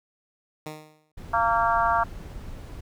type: tone with exponential decay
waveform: 10% pulse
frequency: 154.1 Hz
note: D#3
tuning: 16 cents flat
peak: -24 dBFS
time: 0.66-1.12 s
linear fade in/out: 2 ms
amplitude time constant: 100 ms
type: noise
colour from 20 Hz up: brown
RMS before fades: -38 dBFS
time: 1.17-2.81 s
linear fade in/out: 10 ms
type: harmonic tone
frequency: 230 Hz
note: A#3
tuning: 23 cents flat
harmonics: 3 / 4 / 5 / 6 / 7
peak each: -25 / -24 / -25 / -27 / -33 dBFS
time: 1.33-2.04 s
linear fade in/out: 10 ms
effects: none